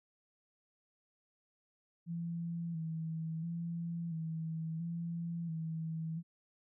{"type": "tone with vibrato", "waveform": "sine", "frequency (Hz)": 165.1, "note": "E3", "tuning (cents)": 3, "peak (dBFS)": -36, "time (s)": [2.06, 6.23], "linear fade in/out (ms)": 50, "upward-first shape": "square", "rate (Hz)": 0.73, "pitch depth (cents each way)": 40, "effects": []}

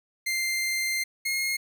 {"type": "tone pair in turn", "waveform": "sawtooth", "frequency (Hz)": [2093, 2148], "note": ["C7", "C7"], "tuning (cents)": [0, 45], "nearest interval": "unison", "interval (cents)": 45, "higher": "second", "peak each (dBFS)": -22, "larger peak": "neither", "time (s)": [[0.26, 1.04], [1.25, 1.57]], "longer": "first", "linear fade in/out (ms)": 10, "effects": []}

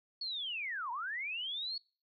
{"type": "linear two-way sweep", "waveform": "sine", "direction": "down then up", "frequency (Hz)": [4435, 900, 4435], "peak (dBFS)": -36, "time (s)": [0.21, 1.78], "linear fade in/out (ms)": 5, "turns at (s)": 0.91, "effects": ["noise-tail reverb RT60 0.4 s tail -26 dB re dry"]}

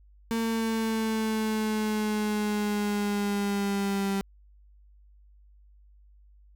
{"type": "exponential sweep", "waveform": "35% pulse", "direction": "down", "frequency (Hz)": [228, 196], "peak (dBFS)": -24, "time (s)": [0.31, 4.21], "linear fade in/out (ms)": 0, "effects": ["added 50 Hz sine -53 dBFS peak until 6.55 s"]}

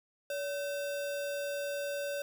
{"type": "tone with sample-and-hold", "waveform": "sine", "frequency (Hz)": 570, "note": "C#5", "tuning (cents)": 48, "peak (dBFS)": -33, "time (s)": [0.3, 2.22], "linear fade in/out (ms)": 2, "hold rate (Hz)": 2100, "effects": []}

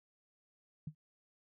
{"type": "tone with exponential decay", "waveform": "sine", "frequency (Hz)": 153.1, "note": "D#3", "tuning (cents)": -28, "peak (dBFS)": -35, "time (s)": [0.87, 0.95], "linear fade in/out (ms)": 5, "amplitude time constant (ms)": 16, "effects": []}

